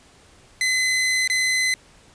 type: tone with dropouts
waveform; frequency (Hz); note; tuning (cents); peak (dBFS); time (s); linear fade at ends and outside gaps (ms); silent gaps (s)
sawtooth; 2034; C7; -50; -15; 0.61-1.74; 1; 1.276-1.299
effects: pink hiss -52 dBFS RMS until 2.14 s + resampled to 22050 Hz

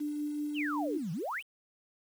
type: tone with tremolo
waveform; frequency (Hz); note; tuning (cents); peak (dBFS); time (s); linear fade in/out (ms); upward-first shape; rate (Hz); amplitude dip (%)
sine; 296.2; D4; +15; -31; 0-0.98; 10; sine; 5.3; 25
type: exponential two-way sweep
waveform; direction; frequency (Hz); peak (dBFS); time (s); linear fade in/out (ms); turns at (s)
sine; down then up; 3327 to 149.3 to 3327; -33; 0.54-1.43; 50; 1.12
effects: 9-bit

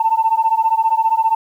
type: beating tone pair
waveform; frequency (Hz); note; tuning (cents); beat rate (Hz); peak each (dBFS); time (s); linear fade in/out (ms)
sine; 887 / 902; A5 / A5; +14 / +43; 15; -15; 0-1.35; 5
effects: tanh soft clip ceiling -5 dBFS + 8-bit

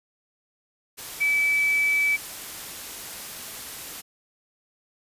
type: tone in noise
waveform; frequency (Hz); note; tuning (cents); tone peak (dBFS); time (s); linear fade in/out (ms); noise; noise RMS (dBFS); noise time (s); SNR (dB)
sine; 2302; D7; -35; -19; 1.2-2.17; 20; white; -37; 0.97-4.02; +15
effects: resampled to 32000 Hz

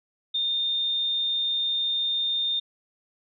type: tone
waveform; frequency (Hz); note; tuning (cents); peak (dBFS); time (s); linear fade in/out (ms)
sine; 3633; A#7; -45; -23; 0.34-2.6; 10
effects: none

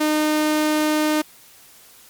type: tone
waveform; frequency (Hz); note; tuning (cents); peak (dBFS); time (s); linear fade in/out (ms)
sawtooth; 305.7; D#4; -30; -13; 0-1.22; 10
effects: white hiss -48 dBFS RMS until 2.09 s + MP3 96 kbps

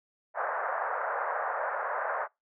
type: band-pass noise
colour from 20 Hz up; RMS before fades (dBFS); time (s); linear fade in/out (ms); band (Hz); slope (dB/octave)
pink; -32; 0.34-2.28; 50; 530 to 1700; 48
effects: noise-tail reverb RT60 0.2 s tail -24 dB re dry

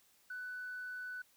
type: tone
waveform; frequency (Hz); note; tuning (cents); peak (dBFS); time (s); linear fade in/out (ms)
sine; 1493; F#6; +15; -40; 0.3-1.22; 5
effects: tanh soft clip ceiling -37 dBFS + white hiss -69 dBFS RMS until 1.36 s

